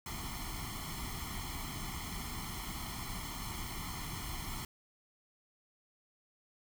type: noise with comb filter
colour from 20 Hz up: pink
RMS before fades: -41 dBFS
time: 0.06-4.65 s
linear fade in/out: 2 ms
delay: 0.94 ms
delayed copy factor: +0.9
effects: none